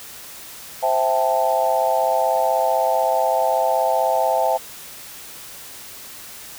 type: chord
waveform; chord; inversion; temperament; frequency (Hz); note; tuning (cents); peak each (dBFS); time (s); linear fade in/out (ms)
sine; A minor seventh; first; equal; 523.3 / 659.3 / 784 / 880; C5 / E5 / G5 / A5; 0 / 0 / 0 / 0; -23 / -20 / -22 / -22; 0.82-4.58; 20
effects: white hiss -38 dBFS RMS until 6.58 s